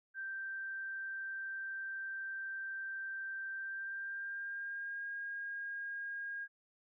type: tone with pitch glide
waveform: sine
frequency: 1568 to 1625.2 Hz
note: G6 to G#6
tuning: 0 to -38 cents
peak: -39 dBFS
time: 0.14-6.48 s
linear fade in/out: 50 ms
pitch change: +62 cents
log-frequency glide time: 3.56-5.06 s
effects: none